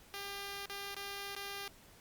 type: tone with dropouts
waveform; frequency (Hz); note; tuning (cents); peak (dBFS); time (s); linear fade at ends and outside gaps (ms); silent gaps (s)
5% pulse; 399.3; G4; +32; -30; 0.14-1.68; 0; 0.658-0.697 / 0.945-0.966 / 1.351-1.363
effects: pink hiss -60 dBFS RMS until 2 s + Opus 48 kbps